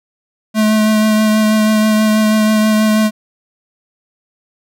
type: tone with vibrato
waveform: square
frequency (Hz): 215.7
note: A3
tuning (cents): -34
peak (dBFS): -10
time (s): 0.54-3.11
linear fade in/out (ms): 50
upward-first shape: triangle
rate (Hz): 6.2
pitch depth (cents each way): 17
effects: none